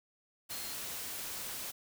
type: tone in noise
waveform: sine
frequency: 4215 Hz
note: C8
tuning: 12 cents sharp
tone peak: -48 dBFS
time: 0.5-0.75 s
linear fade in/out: 20 ms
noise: white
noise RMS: -41 dBFS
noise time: 0.49-1.72 s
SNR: -10 dB
effects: none